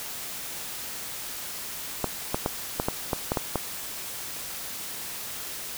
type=clicks; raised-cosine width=1 ms; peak=-10 dBFS; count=9; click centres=2.043 / 2.345 / 2.461 / 2.799 / 2.885 / 3.132 / 3.319 / 3.372 / 3.557 s; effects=white hiss -36 dBFS RMS until 5.77 s